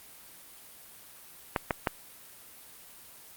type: clicks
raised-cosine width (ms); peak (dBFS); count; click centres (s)
0.5; -10; 3; 1.562 / 1.708 / 1.872
effects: white hiss -51 dBFS RMS until 3.36 s + Opus 32 kbps